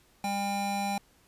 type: tone pair together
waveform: square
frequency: 200 / 800 Hz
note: G3 / G5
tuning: +35 / +35 cents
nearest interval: 2 octaves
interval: 2400 cents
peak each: -34 / -31 dBFS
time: 0.24-0.98 s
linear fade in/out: 2 ms
effects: pink hiss -63 dBFS RMS until 1.27 s + resampled to 32000 Hz